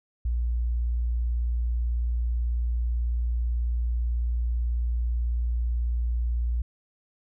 sine tone, 59.1 Hz, A#1, 24 cents sharp, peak -23 dBFS, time 0.25-6.62 s, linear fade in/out 5 ms, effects none

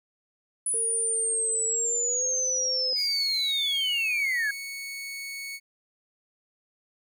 sine linear sweep, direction down, 10000 to 1619 Hz, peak -24 dBFS, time 0.66-4.51 s, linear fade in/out 5 ms
sine tone with pitch glide, 450.6 to 514.6 Hz, A4 to C5, +41 to -29 cents, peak -34 dBFS, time 0.74-2.93 s, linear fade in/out 0 ms, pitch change +230 cents, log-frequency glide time 1.71-2.32 s
sawtooth tone, 2217 Hz, C#7, in tune, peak -31 dBFS, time 2.95-5.6 s, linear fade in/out 50 ms
effects none

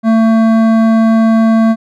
sine tone with hard clipping, 224.1 Hz, A3, 32 cents sharp, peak -8 dBFS, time 0.03-1.76 s, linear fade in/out 50 ms, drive 12 dB, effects none

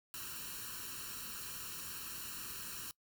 white noise with comb filter, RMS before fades -45 dBFS, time 0.14-2.91 s, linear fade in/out 0 ms, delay 0.71 ms, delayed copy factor +0.85, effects noise-tail reverb RT60 0.1 s tail -23 dB re dry

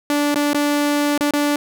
sawtooth tone with dropouts, 291.4 Hz, D4, 13 cents flat, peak -12 dBFS, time 0.1-1.56 s, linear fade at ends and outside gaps 1 ms, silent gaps 0.345-0.358 / 0.532-0.545 / 1.177-1.208 / 1.309-1.336 s, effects none

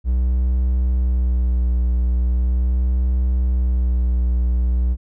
triangle tone with vibrato, 61.74 Hz, B1, in tune, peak -13 dBFS, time 0.04-4.97 s, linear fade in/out 50 ms, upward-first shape sine, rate 0.4 Hz, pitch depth 27 cents each way, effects none

